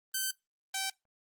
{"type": "tone pair in turn", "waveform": "5% pulse", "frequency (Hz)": [1542, 773.7], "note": ["G6", "G5"], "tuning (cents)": [-29, -23], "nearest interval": "octave", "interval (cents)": 1194, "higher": "first", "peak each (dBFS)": -20, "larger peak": "neither", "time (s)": [[0.14, 0.31], [0.74, 0.9]], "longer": "first", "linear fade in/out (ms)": 5, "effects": ["noise-tail reverb RT60 0.2 s tail -23 dB re dry", "Opus 32 kbps"]}